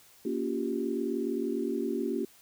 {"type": "chord", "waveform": "sine", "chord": "G half-diminished seventh", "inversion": "first", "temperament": "just", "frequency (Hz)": [235.2, 282.2, 352.8, 392], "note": ["Bb3", "Db4", "F4", "G4"], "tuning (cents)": [16, 31, 18, 0], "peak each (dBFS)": -34, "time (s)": [0.25, 2.25], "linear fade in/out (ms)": 5, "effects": ["white hiss -58 dBFS RMS until 2.41 s"]}